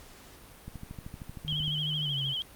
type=click train; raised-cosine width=5 ms; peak=-28 dBFS; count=14; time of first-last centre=0.68-1.68 s; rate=13 Hz
type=tone with pitch glide; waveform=sine; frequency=150.9 to 136.79 Hz; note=D3 to C#3; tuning=+47 to -23 cents; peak=-33 dBFS; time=1.44-2.35 s; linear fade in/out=50 ms; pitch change=-170 cents; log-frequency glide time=2.01-2.18 s
type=tone with vibrato; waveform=sine; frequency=3136 Hz; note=G7; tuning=in tune; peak=-30 dBFS; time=1.48-2.42 s; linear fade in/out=0 ms; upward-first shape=sine; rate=13 Hz; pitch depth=80 cents each way
effects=pink hiss -52 dBFS RMS until 2.55 s + Opus 48 kbps